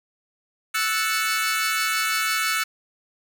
sawtooth chord, F# minor seventh, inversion third, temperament equal, 1318.5 / 1480 / 1760 / 2217 Hz, E6 / F#6 / A6 / C#7, 0 / 0 / 0 / 0 cents, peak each -22 / -24 / -27 / -23 dBFS, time 0.74-2.64 s, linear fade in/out 10 ms, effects none

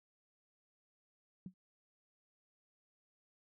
sine tone with exponential decay, 185 Hz, F#3, in tune, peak -40 dBFS, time 1.46-1.54 s, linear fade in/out 2 ms, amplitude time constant 17 ms, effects none

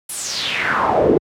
brown noise with band-pass filter sweep, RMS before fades -18 dBFS, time 0.09-1.18 s, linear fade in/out 5 ms, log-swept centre 11000 to 340 Hz, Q 4.2, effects high-pass 80 Hz 12 dB/octave

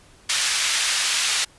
pink band-pass noise, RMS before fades -22 dBFS, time 0.29-1.45 s, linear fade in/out 10 ms, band 2200 to 8800 Hz, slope 12 dB/octave, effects pink hiss -52 dBFS RMS until 1.58 s + resampled to 24000 Hz

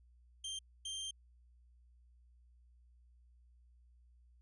sawtooth tone bursts at uneven times, 3163 Hz, G7, 15 cents sharp, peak -37 dBFS, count 2, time 0.44-0.59 / 0.85-1.11 s, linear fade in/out 5 ms, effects added 60 Hz sine -62 dBFS peak until 4.41 s + resampled to 24000 Hz

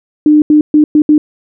sine tone bursts at uneven times, 301.5 Hz, D4, 46 cents sharp, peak -3 dBFS, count 5, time 0.26-0.42 / 0.5-0.61 / 0.74-0.84 / 0.95-1.02 / 1.09-1.18 s, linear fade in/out 2 ms, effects none

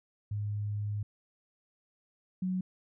sine tone pair in turn, 103.83 / 185 Hz, G#2 / F#3, 0 / 0 cents, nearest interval minor seventh, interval 1000 cents, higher second, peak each -31 / -29 dBFS, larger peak second, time 0.31-1.03 / 2.42-2.61 s, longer first, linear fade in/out 5 ms, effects none

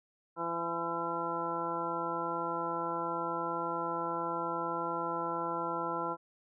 harmonic tone, 168.7 Hz, E3, 40 cents sharp, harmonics 1 / 2 / 3 / 4 / 5 / 6 / 8, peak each -46 / -40 / -40 / -43 / -40 / -37 / -38 dBFS, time 0.36-6.17 s, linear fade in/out 50 ms, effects none

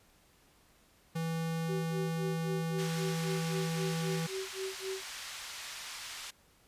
square tone, 163.9 Hz, E3, 10 cents flat, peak -33 dBFS, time 1.15-4.27 s, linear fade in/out 10 ms
sine tone with tremolo, 382.5 Hz, G4, 42 cents flat, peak -34 dBFS, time 1.68-5.06 s, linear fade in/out 20 ms, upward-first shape sine, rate 3.8 Hz, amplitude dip 100%
white band-pass noise, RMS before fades -44 dBFS, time 2.78-6.31 s, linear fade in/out 10 ms, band 1000 to 5700 Hz, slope 12 dB/octave
effects pink hiss -65 dBFS RMS until 6.67 s + resampled to 32000 Hz

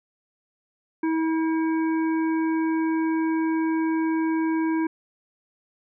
harmonic tone, 322 Hz, E4, 41 cents flat, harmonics 1 / 3 / 5 / 7, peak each -21 / -32 / -37 / -40 dBFS, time 1.03-4.87 s, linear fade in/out 5 ms, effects none

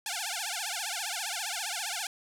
5% pulse tone with vibrato, 784 Hz, G5, in tune, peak -20 dBFS, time 0.06-2.07 s, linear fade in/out 2 ms, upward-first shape triangle, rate 15 Hz, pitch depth 260 cents each way, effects none

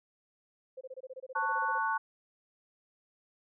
sine tone bursts, 520 Hz, C5, 11 cents flat, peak -40 dBFS, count 16, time 0.77-1.786 s, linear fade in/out 10 ms, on 41 ms, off 24 ms
sine chord, F# minor, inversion first, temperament equal with one note detuned, 890.7 / 1108.7 / 1480 Hz, A5 / C#6 / F#6, +21 / 0 / 0 cents, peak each -32 / -33 / -33 dBFS, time 1.35-1.98 s, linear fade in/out 10 ms
effects none

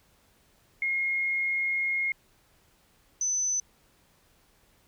sine tone pair in turn, 2148 / 6051 Hz, C7 / F#8, +45 / +38 cents, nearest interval octave + tritone, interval 1793 cents, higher second, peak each -25 dBFS, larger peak neither, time 0.82-2.12 / 3.21-3.6 s, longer first, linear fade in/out 2 ms, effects pink hiss -64 dBFS RMS until 4.87 s

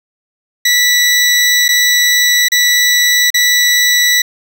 20% pulse tone with dropouts, 1959 Hz, B6, 15 cents flat, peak -3 dBFS, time 0.65-4.22 s, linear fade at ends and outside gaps 5 ms, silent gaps 1.682-1.688 / 2.485-2.518 / 3.304-3.342 s, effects none

